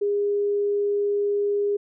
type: tone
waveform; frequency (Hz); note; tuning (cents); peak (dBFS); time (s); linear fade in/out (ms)
sine; 407.9; G#4; -31; -20; 0.01-1.77; 10
effects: none